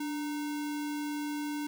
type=tone with sample-and-hold; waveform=sine; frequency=293.7 Hz; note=D4; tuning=in tune; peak=-32 dBFS; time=0-1.67 s; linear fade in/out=5 ms; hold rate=1225 Hz; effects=none